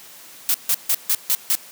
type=noise bursts; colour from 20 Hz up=blue; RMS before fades=-18 dBFS; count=6; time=0.49-1.552 s; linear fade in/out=0 ms; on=52 ms; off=150 ms; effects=white hiss -43 dBFS RMS until 1.71 s + high-pass 150 Hz 12 dB/octave